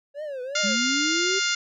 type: tone with vibrato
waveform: triangle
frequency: 554.4 Hz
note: C#5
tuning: in tune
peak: -28 dBFS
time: 0.14-0.77 s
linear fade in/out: 50 ms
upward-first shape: triangle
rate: 2.7 Hz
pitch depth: 210 cents each way
type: harmonic tone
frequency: 703 Hz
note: F5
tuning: 11 cents sharp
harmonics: 2 / 3 / 4 / 5 / 6 / 7 / 8 / 9 / 10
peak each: -27 / -29 / -30 / -31 / -32 / -32 / -33 / -34 / -34 dBFS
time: 0.55-1.55 s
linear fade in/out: 5 ms
type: linear sweep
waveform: sine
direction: up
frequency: 196.3 to 394.5 Hz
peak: -26 dBFS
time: 0.63-1.4 s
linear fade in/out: 20 ms
effects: none